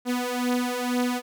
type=beating tone pair; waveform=sawtooth; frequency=245.8 / 247.9 Hz; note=B3 / B3; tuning=-8 / +7 cents; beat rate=2.1 Hz; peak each=-24 / -22 dBFS; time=0.05-1.22 s; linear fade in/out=50 ms; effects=none